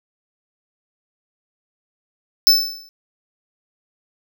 square tone with exponential decay, 5274 Hz, E8, in tune, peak -6 dBFS, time 2.47-2.89 s, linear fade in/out 0 ms, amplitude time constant 91 ms, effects none

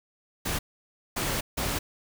pink noise bursts at uneven times, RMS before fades -29 dBFS, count 3, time 0.45-0.59 / 1.16-1.41 / 1.57-1.79 s, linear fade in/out 10 ms, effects none

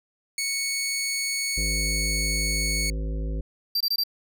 15% pulse tone, 2217 Hz, C#7, in tune, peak -19 dBFS, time 0.38-2.9 s, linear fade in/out 2 ms
harmonic tone, 53.3 Hz, G#1, 46 cents sharp, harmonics 1 / 3 / 5 / 7 / 9 / 10, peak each -26 / -36 / -40 / -43 / -45 / -46 dBFS, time 1.57-3.41 s, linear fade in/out 5 ms
square tone bursts, 4699 Hz, D8, in tune, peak -22 dBFS, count 4, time 3.75-4.037 s, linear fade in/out 5 ms, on 56 ms, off 21 ms
effects none

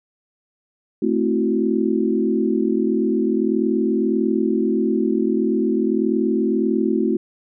sine chord, F# half-diminished seventh, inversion first, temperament equal, 220 / 261.6 / 329.6 / 370 Hz, A3 / C4 / E4 / F#4, 0 / 0 / 0 / 0 cents, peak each -21 / -23 / -22 / -22 dBFS, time 1.02-7.17 s, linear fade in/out 5 ms, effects none

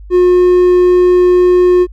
triangle tone, 359.8 Hz, F#4, 48 cents flat, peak -3 dBFS, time 0.1-1.87 s, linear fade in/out 50 ms, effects added 50 Hz sine -29 dBFS peak until 1.92 s

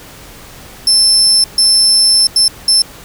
35% pulse tone bursts at uneven times, 5300 Hz, E8, 9 cents sharp, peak -4 dBFS, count 4, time 0.87-1.44 / 1.58-2.27 / 2.36-2.48 / 2.68-2.82 s, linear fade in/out 2 ms, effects pink hiss -35 dBFS RMS until 3.04 s

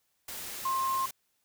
sine tone in noise, 1060 Hz, C6, 22 cents sharp, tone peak -27 dBFS, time 0.65-1.06 s, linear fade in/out 5 ms, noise white, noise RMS -40 dBFS, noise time 0.28-1.11 s, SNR +10 dB, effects white hiss -75 dBFS RMS until 1.44 s

